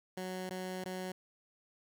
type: tone with dropouts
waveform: 15% pulse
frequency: 185 Hz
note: F#3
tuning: in tune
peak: -32 dBFS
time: 0.17-1.12 s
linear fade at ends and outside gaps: 5 ms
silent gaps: 0.495-0.506 / 0.841-0.857 s
effects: none